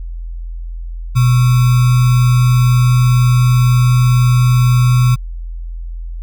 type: tone with sample-and-hold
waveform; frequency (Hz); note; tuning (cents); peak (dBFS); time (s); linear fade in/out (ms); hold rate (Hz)
sine; 124; B2; +7; -7; 1.15-5.16; 20; 1225
effects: added 42 Hz sine -22 dBFS peak until 6.22 s